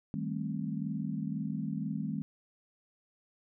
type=chord; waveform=sine; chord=A half-diminished seventh; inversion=second; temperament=just; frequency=158.4 / 198 / 220 / 264 Hz; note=Eb3 / G3 / A3 / C4; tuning=+31 / +18 / 0 / +16 cents; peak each=-37 / -37 / -38 / -40 dBFS; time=0.14-2.22 s; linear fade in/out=0 ms; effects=none